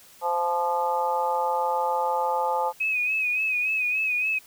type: harmonic tone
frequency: 173.4 Hz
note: F3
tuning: 12 cents flat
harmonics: 3 / 4 / 5 / 6 / 7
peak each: -28 / -34 / -24 / -37 / -32 dBFS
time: 0.21-2.73 s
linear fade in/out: 50 ms
type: tone with vibrato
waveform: sine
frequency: 2526 Hz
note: D#7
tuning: 26 cents sharp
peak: -22 dBFS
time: 2.8-4.39 s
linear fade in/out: 10 ms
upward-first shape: sine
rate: 3.5 Hz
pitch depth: 56 cents each way
effects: white hiss -52 dBFS RMS until 4.46 s